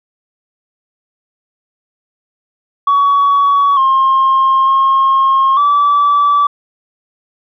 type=tone with pitch steps; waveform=sine; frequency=1127 / 1066 / 1075 / 1155 Hz; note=C#6 / C6 / C6 / D6; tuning=+28 / +32 / +47 / -29 cents; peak=-6 dBFS; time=2.87-6.47 s; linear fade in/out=5 ms; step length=900 ms; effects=tanh soft clip ceiling -5 dBFS